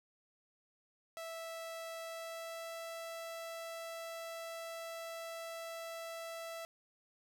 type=tone with pitch glide; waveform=sawtooth; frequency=658 to 661.8 Hz; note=E5 to E5; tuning=-3 to +7 cents; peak=-39 dBFS; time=1.17-6.65 s; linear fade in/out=0 ms; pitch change=+10 cents; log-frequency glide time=2.01-2.74 s; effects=none